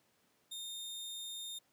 sawtooth tone, 3655 Hz, A#7, 35 cents flat, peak -39 dBFS, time 0.51-1.59 s, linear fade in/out 10 ms, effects pink hiss -73 dBFS RMS until 1.72 s + high-pass 150 Hz 12 dB/octave

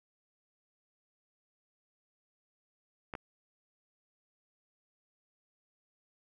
clicks, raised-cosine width 0.5 ms, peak -24 dBFS, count 2, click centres 3.138 / 3.152 s, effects none

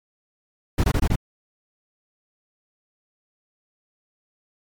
brown noise bursts, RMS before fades -18 dBFS, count 5, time 0.78-1.157 s, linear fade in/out 5 ms, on 57 ms, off 23 ms, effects MP3 96 kbps

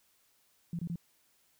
sine tone bursts, 170 Hz, F3, 46 cents flat, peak -33 dBFS, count 3, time 0.73-0.958 s, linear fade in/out 2 ms, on 60 ms, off 24 ms, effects white hiss -70 dBFS RMS until 1.59 s

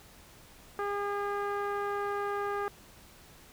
sawtooth tone with low-pass filter, 405.8 Hz, G#4, 40 cents flat, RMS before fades -33 dBFS, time 0.79-2.68 s, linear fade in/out 0 ms, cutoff 1400 Hz, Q 2.5, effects pink hiss -55 dBFS RMS until 3.52 s

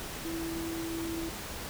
sine tone in noise, 330 Hz, E4, 2 cents sharp, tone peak -34 dBFS, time 0.25-1.29 s, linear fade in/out 0 ms, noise pink, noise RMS -40 dBFS, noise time 0-1.69 s, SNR +3 dB, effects none

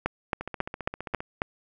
two click trains, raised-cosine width 0.5 ms, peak -19 / -10 dBFS, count 13 / 6, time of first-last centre 0.41-1.205 / 0.06-1.419 s, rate 15.1 / 3.68 Hz, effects none

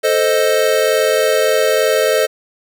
square chord, A diminished, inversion none, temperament equal, 440 / 523.3 / 622.3 Hz, A4 / C5 / Eb5, 0 / 0 / 0 cents, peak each -17 dBFS, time 0.03-2.27 s, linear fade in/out 20 ms, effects none

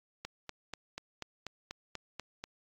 click train, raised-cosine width 0.2 ms, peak -22 dBFS, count 10, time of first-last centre 0.25-2.44 s, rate 4.11 Hz, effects AAC 64 kbps

